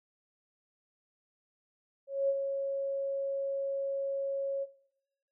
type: tone with ADSR envelope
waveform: sine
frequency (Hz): 550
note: C#5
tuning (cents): -14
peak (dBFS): -24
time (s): 2.07-4.66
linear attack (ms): 220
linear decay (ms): 46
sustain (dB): -7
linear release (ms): 33
effects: noise-tail reverb RT60 0.8 s tail -17 dB re dry